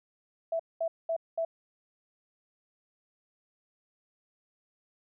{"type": "tone bursts", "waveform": "sine", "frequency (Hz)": 659.3, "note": "E5", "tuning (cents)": 0, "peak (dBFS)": -27, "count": 4, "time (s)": [0.52, 1.45], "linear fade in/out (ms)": 5, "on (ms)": 75, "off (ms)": 210, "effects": []}